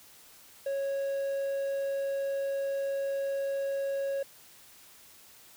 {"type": "tone", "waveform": "triangle", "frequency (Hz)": 551, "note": "C#5", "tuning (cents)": -11, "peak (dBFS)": -27, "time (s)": [0.66, 4.23], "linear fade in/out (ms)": 5, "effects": ["white hiss -55 dBFS RMS until 5.56 s"]}